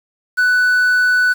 triangle tone with quantisation, 1489 Hz, F#6, 11 cents sharp, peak -9 dBFS, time 0.37-1.34 s, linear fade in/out 20 ms, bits 6, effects none

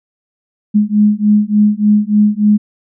sine beating tone pair, 207.7 / 211.1 Hz, G#3 / G#3, 0 / +29 cents, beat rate 3.4 Hz, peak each -11 dBFS, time 0.74-2.58 s, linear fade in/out 20 ms, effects none

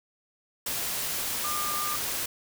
sine tone in noise, 1200 Hz, D6, 37 cents sharp, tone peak -31 dBFS, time 1.44-1.96 s, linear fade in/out 5 ms, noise white, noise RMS -31 dBFS, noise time 0.66-2.26 s, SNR -3 dB, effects none

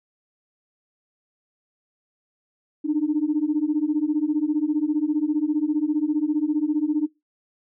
sine beating tone pair, 293.7 / 308.7 Hz, D4 / D#4, 0 / -14 cents, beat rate 15 Hz, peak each -22 dBFS, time 2.84-7.07 s, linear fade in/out 20 ms, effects noise-tail reverb RT60 0.2 s tail -22 dB re dry + tanh soft clip ceiling -12 dBFS

